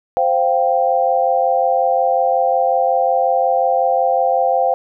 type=chord; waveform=sine; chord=C suspended fourth; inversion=none; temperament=equal; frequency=523.3 / 698.5 / 784 Hz; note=C5 / F5 / G5; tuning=0 / 0 / 0 cents; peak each=-17 dBFS; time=0.17-4.74 s; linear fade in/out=0 ms; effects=none